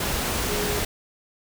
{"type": "tone in noise", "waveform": "sine", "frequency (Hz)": 415.2, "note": "G#4", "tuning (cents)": 0, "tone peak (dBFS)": -28, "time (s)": [0.49, 0.79], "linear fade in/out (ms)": 5, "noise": "pink", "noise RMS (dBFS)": -26, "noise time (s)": [0, 0.85], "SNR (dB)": -5, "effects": []}